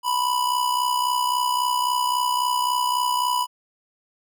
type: tone with amplitude modulation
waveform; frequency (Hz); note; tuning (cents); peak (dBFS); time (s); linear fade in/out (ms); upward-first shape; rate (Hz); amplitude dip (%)
square; 987.8; B5; 0; -18; 0.03-3.47; 50; sine; 63.7; 60
effects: none